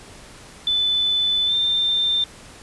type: tone with pitch glide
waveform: sine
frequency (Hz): 3504 to 3586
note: A7 to A7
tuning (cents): -8 to +32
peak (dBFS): -17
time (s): 0.67-2.24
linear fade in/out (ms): 2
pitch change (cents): +40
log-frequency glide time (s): 1.46-1.54
effects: pink hiss -43 dBFS RMS until 2.62 s + resampled to 24000 Hz